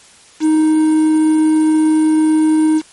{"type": "tone with quantisation", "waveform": "triangle", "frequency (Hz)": 312.1, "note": "D#4", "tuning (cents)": 5, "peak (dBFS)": -7, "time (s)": [0.4, 2.82], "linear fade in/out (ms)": 50, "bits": 5, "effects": ["white hiss -44 dBFS RMS until 2.92 s", "MP3 48 kbps"]}